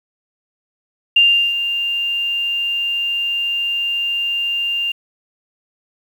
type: tone with ADSR envelope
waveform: sine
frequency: 2794 Hz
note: F7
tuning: in tune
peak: -7 dBFS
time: 1.16-4.92 s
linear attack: 6 ms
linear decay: 360 ms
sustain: -10 dB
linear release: 6 ms
effects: 7-bit